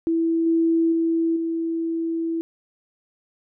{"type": "tone with level steps", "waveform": "sine", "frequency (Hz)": 329.6, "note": "E4", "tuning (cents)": 0, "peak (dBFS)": [-18, -16, -18, -22], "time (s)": [0.07, 2.41], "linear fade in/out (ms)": 0, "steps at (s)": [0.46, 0.92, 1.36], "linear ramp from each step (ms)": 5, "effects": []}